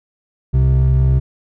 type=tone pair together; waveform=triangle; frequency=65.37 / 130.1 Hz; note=C2 / C3; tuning=-1 / -9 cents; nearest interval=octave; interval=1192 cents; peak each=-10 dBFS; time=0.53-1.2 s; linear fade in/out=20 ms; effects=tanh soft clip ceiling -4 dBFS